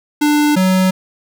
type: tone pair in turn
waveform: square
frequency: 296.5 / 186.78 Hz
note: D4 / F#3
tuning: +17 / +17 cents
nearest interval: minor sixth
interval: 800 cents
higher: first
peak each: -11 dBFS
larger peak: neither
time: 0.21-0.56 / 0.56-0.91 s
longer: neither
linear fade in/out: 10 ms
effects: none